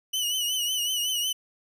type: tone with vibrato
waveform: sawtooth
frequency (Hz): 2960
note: F#7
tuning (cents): 0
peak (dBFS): -22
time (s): 0.13-1.33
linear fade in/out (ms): 10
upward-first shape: triangle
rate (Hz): 5.4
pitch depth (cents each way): 77
effects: none